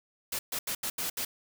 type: noise bursts at uneven times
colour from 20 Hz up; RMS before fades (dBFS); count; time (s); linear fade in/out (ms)
white; -33; 6; 0.32-0.39 / 0.52-0.59 / 0.67-0.75 / 0.83-0.9 / 0.98-1.1 / 1.17-1.25; 5
effects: none